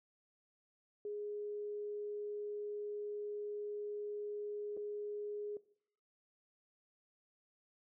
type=tone with dropouts; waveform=sine; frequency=415.3 Hz; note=G#4; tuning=in tune; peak=-39 dBFS; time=1.05-5.57 s; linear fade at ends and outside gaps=2 ms; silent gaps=4.768-4.773 s; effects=noise-tail reverb RT60 0.6 s tail -19 dB re dry